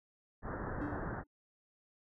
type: low-pass noise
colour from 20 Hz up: pink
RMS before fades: -40 dBFS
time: 0.42-1.24 s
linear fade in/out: 50 ms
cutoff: 1800 Hz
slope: 96 dB/octave
type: tone with exponential decay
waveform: triangle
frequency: 293.7 Hz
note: D4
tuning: in tune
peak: -32 dBFS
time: 0.81-1.27 s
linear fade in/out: 5 ms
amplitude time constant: 100 ms
effects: none